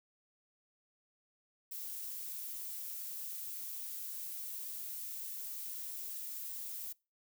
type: noise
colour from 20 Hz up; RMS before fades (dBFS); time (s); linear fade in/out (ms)
violet; -43; 1.71-6.93; 10
effects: noise-tail reverb RT60 0.3 s tail -25 dB re dry